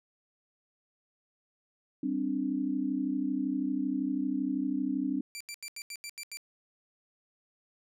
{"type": "chord", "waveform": "sine", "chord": "G suspended fourth", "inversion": "none", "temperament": "just", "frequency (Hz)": [196, 261.3, 294], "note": ["G3", "C4", "D4"], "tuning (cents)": [0, -2, 2], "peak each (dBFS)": [-37, -31, -32], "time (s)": [2.03, 5.21], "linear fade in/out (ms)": 5}
{"type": "tone bursts", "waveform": "15% pulse", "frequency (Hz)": 2349, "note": "D7", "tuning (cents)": 0, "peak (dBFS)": -32, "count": 8, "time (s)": [5.35, 6.371], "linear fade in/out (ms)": 0, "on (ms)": 55, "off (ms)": 83}
{"effects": []}